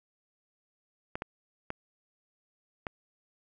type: clicks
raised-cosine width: 0.5 ms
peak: -19 dBFS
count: 4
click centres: 1.155 / 1.221 / 1.704 / 2.868 s
effects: none